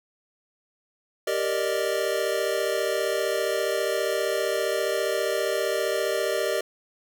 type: chord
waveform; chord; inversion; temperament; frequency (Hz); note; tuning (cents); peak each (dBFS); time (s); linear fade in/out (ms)
square; Eb major seventh; first; equal; 392 / 466.2 / 587.3 / 622.3; G4 / Bb4 / D5 / Eb5; 0 / 0 / 0 / 0; -30; 1.27-6.61; 5
effects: none